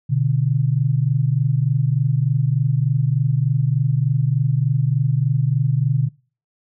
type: tone pair together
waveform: sine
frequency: 123.47 / 146.83 Hz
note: B2 / D3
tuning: 0 / 0 cents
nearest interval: minor third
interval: 300 cents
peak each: -18 dBFS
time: 0.09-6.09 s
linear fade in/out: 20 ms
effects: noise-tail reverb RT60 0.4 s tail -25 dB re dry